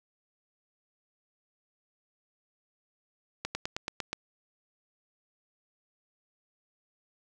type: slowing click train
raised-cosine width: 0.2 ms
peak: -15 dBFS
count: 7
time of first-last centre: 3.45-4.13 s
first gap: 100 ms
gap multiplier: 1.05
effects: none